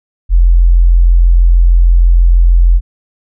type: tone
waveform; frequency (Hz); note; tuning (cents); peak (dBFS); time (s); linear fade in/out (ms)
sine; 43.16; F1; -20; -3; 0.29-2.81; 50
effects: none